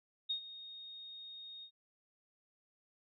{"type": "tone with ADSR envelope", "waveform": "sine", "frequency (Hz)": 3716, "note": "A#7", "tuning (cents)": -6, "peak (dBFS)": -32, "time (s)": [0.29, 1.71], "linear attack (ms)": 15, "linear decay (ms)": 94, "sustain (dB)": -15, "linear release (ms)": 80, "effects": []}